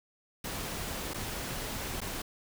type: noise with dropouts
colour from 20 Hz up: pink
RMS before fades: -37 dBFS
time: 0.44-2.22 s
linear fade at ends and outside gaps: 5 ms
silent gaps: 1.136-1.143 / 2.005-2.015 s
effects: none